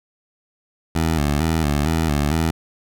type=tone with vibrato; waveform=15% pulse; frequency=76.8 Hz; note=D#2; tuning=22 cents flat; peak=-11 dBFS; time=0.95-2.51 s; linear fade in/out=5 ms; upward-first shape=square; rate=2.2 Hz; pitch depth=92 cents each way; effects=none